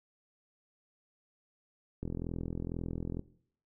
click train, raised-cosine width 3 ms, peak -24 dBFS, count 50, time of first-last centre 2.03-3.194 s, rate 42.1 Hz, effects noise-tail reverb RT60 0.6 s tail -18 dB re dry

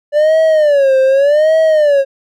triangle tone with vibrato, 581 Hz, D5, 19 cents flat, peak -5 dBFS, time 0.12-2.05 s, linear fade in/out 50 ms, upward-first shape sine, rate 0.85 Hz, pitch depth 170 cents each way, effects none

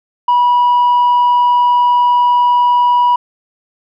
triangle tone with tanh clipping, 975 Hz, B5, 23 cents flat, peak -8 dBFS, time 0.28-3.16 s, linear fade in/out 5 ms, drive 6 dB, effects none

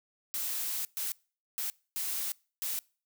blue noise bursts at uneven times, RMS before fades -34 dBFS, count 5, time 0.34-0.85 / 0.97-1.12 / 1.58-1.7 / 1.96-2.32 / 2.62-2.79 s, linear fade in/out 0 ms, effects noise-tail reverb RT60 0.4 s tail -25 dB re dry

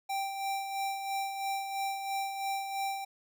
square tone with tremolo, 784 Hz, G5, in tune, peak -31 dBFS, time 0.09-3.05 s, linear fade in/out 10 ms, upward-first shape sine, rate 3 Hz, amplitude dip 50%, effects none

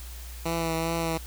10% pulse tone with vibrato, 164.81 Hz, E3, in tune, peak -18 dBFS, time 0.45-1.18 s, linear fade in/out 10 ms, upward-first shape triangle, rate 2.5 Hz, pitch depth 27 cents each way, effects added 60 Hz sine -38 dBFS peak until 1.26 s + white hiss -46 dBFS RMS until 1.26 s

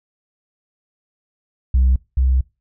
sine tone pair in turn, 64.2 / 64.72 Hz, C2 / C2, -32 / -18 cents, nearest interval unison, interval 14 cents, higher second, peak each -9 / -11 dBFS, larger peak first, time 1.74-1.96 / 2.17-2.41 s, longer second, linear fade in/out 5 ms, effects noise-tail reverb RT60 0.3 s tail -26 dB re dry + tanh soft clip ceiling -9 dBFS

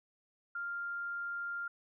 sine tone, 1396.9 Hz, F6, in tune, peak -36 dBFS, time 0.55-1.68 s, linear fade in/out 5 ms, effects none

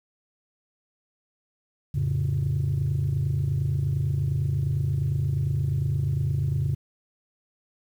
sine chord, F augmented, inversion none, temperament equal, 87.31 / 110 / 138.59 Hz, F2 / A2 / C#3, 0 / 0 / 0 cents, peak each -27 / -27 / -23 dBFS, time 1.94-6.75 s, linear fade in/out 10 ms, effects tanh soft clip ceiling -18 dBFS + 9-bit

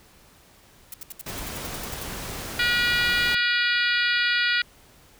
blue noise bursts, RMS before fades -36 dBFS, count 13, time 0.92-2.032 s, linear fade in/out 2 ms, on 20 ms, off 71 ms
pink noise, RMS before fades -34 dBFS, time 1.26-3.35 s, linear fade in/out 5 ms
harmonic tone, 481.8 Hz, B4, 43 cents flat, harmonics 3 / 4 / 5 / 6 / 7 / 8 / 9 / 10, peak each -24 / -26 / -28 / -30 / -31 / -32 / -33 / -34 dBFS, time 2.59-4.62 s, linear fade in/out 5 ms
effects pink hiss -54 dBFS RMS until 5.19 s

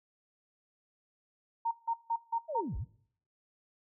sine tone bursts, 922 Hz, A#5, 19 cents flat, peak -28 dBFS, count 5, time 1.65-2.61 s, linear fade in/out 10 ms, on 64 ms, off 160 ms
sine linear two-way sweep, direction down then up, 675 to 38.89 to 154.2 Hz, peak -34 dBFS, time 2.48-2.85 s, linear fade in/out 20 ms, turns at 2.77 s
effects noise-tail reverb RT60 0.6 s tail -20 dB re dry

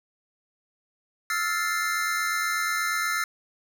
square chord, F major seventh, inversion third, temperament equal with one note detuned, 1308.6 / 1396.9 / 1760 / 2093 Hz, E6 / F6 / A6 / C7, -13 / 0 / 0 / 0 cents, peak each -31 dBFS, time 1.3-3.24 s, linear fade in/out 2 ms, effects none

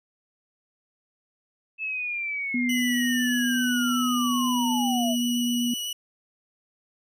sine linear sweep, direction down, 2623 to 628 Hz, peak -27 dBFS, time 1.78-5.16 s, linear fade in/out 50 ms
sine tone with pitch glide, 245.6 to 240.4 Hz, B3 to B3, -9 to -46 cents, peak -23 dBFS, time 2.54-5.74 s, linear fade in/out 5 ms, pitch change -37 cents, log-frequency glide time 4.75-5.01 s
sawtooth tone with vibrato, 2937 Hz, F#7, 13 cents flat, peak -26 dBFS, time 2.69-5.93 s, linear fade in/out 5 ms, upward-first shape square, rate 7.9 Hz, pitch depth 9 cents each way
effects none

